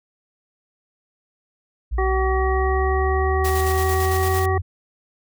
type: linear sweep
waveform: sine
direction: up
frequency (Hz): 58.27 to 88.7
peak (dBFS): -20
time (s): 1.91-4.62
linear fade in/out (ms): 20
type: harmonic tone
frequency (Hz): 379.3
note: F#4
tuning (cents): +43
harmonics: 1 / 2 / 3 / 5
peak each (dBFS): -22 / -25 / -27 / -29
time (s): 1.98-4.58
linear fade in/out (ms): 5
type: noise with tremolo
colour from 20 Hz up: white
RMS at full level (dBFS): -30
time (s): 3.44-4.46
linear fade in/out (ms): 10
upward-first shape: square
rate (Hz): 8.9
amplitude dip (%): 40
effects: none